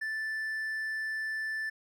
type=tone; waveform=triangle; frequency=1760 Hz; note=A6; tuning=in tune; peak=-30 dBFS; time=0.01-1.7 s; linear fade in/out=10 ms; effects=none